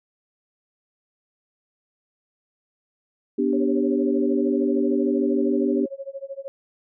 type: chord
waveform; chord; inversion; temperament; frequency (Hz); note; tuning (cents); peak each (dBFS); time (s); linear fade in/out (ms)
sine; G major; first; equal; 246.9 / 293.7 / 392; B3 / D4 / G4; 0 / 0 / 0; -23; 3.38-5.86; 10
type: tone with tremolo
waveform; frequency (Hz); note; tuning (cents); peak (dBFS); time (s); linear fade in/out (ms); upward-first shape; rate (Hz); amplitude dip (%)
sine; 547; C#5; -23; -28; 3.53-6.48; 0; sine; 13; 95
effects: none